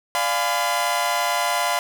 sawtooth chord, D diminished seventh, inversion none, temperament equal with one note detuned, 587.3 / 698.5 / 830.6 / 1009.1 Hz, D5 / F5 / Ab5 / Cb6, 0 / 0 / 0 / +37 cents, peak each -25 / -20 / -25 / -20 dBFS, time 0.15-1.79 s, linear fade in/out 0 ms, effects none

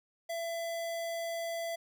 square tone, 670 Hz, E5, 28 cents sharp, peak -35 dBFS, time 0.29-1.76 s, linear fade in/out 10 ms, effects none

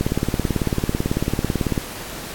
click train, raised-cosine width 3 ms, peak -6 dBFS, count 33, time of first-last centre 0.01-1.778 s, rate 18.1 Hz, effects pink hiss -33 dBFS RMS until 2.34 s + AAC 64 kbps

